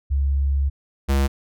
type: tone pair in turn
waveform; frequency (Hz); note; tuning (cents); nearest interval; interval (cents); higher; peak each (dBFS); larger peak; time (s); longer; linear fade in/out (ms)
sine / square; 69.3 / 68.46; C#2 / C#2; 0 / -21; unison; 21; first; -17; neither; 0.1-0.7 / 1.08-1.28; first; 20
effects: none